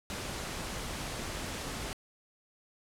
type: noise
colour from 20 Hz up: pink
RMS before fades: -38 dBFS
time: 0.1-1.93 s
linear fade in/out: 0 ms
effects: low-pass 10000 Hz 12 dB/octave